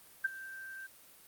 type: tone with ADSR envelope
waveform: sine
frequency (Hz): 1568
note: G6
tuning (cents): 0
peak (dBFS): -25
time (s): 0.24-0.87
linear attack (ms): 11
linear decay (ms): 19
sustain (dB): -18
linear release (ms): 11
effects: white hiss -58 dBFS RMS until 1.27 s + Opus 32 kbps